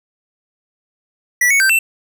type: tone with pitch steps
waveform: square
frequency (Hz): 1956 / 2219 / 1560 / 2681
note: B6 / C#7 / G6 / E7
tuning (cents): -17 / +1 / -9 / +29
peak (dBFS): -11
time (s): 1.41-1.79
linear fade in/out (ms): 5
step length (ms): 95
effects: none